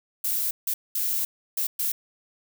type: noise bursts at uneven times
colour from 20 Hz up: violet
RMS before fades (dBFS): -26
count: 5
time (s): 0.24-0.51 / 0.67-0.74 / 0.95-1.25 / 1.57-1.67 / 1.79-1.92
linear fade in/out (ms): 5
effects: none

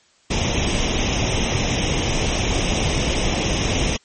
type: noise with comb filter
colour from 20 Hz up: pink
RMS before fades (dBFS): -20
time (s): 0.3-3.97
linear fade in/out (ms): 10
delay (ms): 0.34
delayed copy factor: +0.6
effects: white hiss -57 dBFS RMS until 4.04 s + MP3 32 kbps

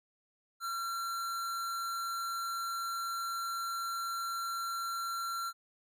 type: tone with amplitude modulation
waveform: square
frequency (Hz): 1364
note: F6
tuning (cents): -41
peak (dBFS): -34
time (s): 0.6-5.53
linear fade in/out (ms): 50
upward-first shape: sine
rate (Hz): 267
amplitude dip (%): 25
effects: none

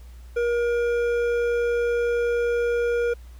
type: tone with hard clipping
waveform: sine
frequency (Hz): 475.3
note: A#4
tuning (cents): +34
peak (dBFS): -22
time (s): 0.36-3.14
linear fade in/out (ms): 10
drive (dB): 9
effects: added 60 Hz sine -40 dBFS peak until 3.39 s + pink hiss -57 dBFS RMS until 3.39 s

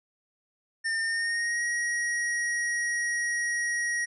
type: tone with pitch glide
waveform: square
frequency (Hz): 1808 to 1894.6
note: A6 to A#6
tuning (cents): +47 to +28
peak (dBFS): -27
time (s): 0.84-4.06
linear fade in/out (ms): 20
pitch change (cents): +81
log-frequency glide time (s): 1.01-1.63
effects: resampled to 24000 Hz

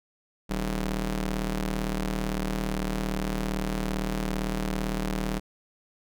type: ring-modulated tone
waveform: sawtooth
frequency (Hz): 115.7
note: A#2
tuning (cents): -13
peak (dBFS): -20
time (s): 0.49-5.4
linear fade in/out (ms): 20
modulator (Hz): 76.7
effects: none

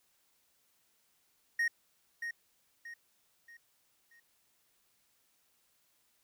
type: tone with echo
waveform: triangle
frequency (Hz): 1864.7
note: A#6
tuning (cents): 0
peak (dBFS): -26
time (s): 1.59-1.68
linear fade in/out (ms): 5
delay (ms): 630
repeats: 4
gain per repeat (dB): -8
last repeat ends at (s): 4.2
effects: white hiss -73 dBFS RMS until 6.23 s

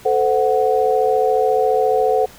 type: chord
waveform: sine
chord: F# diminished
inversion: first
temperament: equal with one note detuned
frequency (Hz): 440 / 514.3 / 740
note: A4 / C5 / F#5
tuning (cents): 0 / -30 / 0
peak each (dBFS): -17 / -18 / -18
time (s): 0.05-2.26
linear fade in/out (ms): 10
effects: pink hiss -43 dBFS RMS until 2.38 s

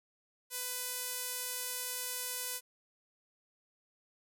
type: tone with band-pass filter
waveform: sawtooth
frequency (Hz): 498.9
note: B4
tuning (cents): +17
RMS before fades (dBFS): -39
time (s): 0.5-2.61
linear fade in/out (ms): 50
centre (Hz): 12000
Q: 0.95
effects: none

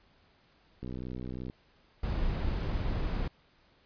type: click train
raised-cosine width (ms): 3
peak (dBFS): -27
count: 43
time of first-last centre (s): 0.83-1.499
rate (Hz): 62.8
type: noise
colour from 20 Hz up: brown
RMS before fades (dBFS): -31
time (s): 2.03-3.28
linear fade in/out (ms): 5
effects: pink hiss -65 dBFS RMS until 3.85 s + resampled to 11025 Hz

